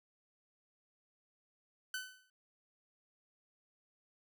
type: tone with exponential decay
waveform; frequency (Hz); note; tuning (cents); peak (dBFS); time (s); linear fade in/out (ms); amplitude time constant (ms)
sawtooth; 1512; F#6; +37; -32; 1.94-2.3; 2; 78
effects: none